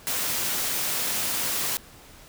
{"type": "high-pass noise", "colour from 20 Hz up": "white", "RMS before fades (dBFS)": -27, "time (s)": [0.07, 1.77], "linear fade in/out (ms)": 0, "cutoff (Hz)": 100, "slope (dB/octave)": 96, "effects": ["pink hiss -49 dBFS RMS until 2.28 s"]}